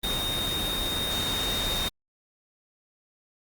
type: tone in noise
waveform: sine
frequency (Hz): 3698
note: A#7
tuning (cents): -15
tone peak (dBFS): -28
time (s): 0.03-1.89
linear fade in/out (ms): 10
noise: pink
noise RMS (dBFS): -31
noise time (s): 0.03-1.89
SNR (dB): 0
effects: Opus 32 kbps